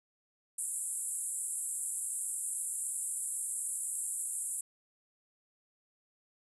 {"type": "band-pass noise", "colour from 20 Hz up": "pink", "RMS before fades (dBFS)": -37, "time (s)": [0.58, 4.61], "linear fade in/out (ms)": 5, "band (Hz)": [7700, 11000], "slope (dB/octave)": 96, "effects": []}